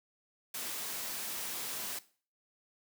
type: noise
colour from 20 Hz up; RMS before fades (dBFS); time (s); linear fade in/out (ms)
white; -39; 0.54-1.99; 5
effects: noise-tail reverb RT60 0.4 s tail -17 dB re dry + high-pass 150 Hz 12 dB/octave